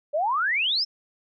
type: exponential sweep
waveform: sine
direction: up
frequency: 561 to 5490 Hz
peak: -21 dBFS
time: 0.13-0.85 s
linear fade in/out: 20 ms
effects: none